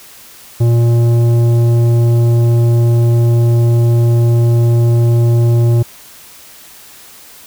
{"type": "tone with tanh clipping", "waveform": "sine", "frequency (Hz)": 117.7, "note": "A#2", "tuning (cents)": 17, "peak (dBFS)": -9, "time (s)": [0.6, 5.83], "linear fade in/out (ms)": 10, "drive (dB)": 11, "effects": ["white hiss -38 dBFS RMS until 7.46 s"]}